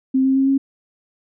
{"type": "tone with pitch steps", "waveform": "sine", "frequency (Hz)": [263.3, 266.2, 269.1, 272.1], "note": ["C4", "C4", "C4", "C#4"], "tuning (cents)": [11, 30, 49, -32], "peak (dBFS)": -13, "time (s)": [0.14, 0.58], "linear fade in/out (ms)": 10, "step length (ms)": 110, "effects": []}